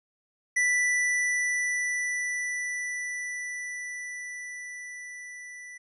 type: tone with level ramp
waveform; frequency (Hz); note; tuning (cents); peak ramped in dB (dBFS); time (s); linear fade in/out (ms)
square; 1975.5; B6; 0; -22 to -42; 0.56-5.78; 10
effects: resampled to 24000 Hz